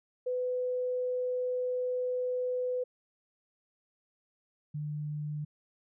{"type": "tone pair in turn", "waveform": "sine", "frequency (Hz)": [501, 149.47], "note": ["B4", "D3"], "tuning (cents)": [25, 31], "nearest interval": "octave + major sixth", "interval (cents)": 2094, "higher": "first", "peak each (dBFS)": [-29, -33], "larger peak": "first", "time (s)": [[0.26, 2.84], [4.74, 5.45]], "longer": "first", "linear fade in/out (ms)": 10, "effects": []}